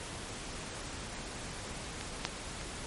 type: clicks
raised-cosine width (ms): 0.2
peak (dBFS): -21 / -12 / -25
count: 3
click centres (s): 2.011 / 2.251 / 2.613
effects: pink hiss -42 dBFS RMS until 2.86 s + MP3 48 kbps